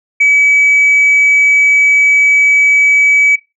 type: tone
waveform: sine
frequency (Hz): 2284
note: D7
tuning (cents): -49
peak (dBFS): -4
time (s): 0.2-3.36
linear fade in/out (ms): 10
effects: noise-tail reverb RT60 0.2 s tail -17 dB re dry + tanh soft clip ceiling -3 dBFS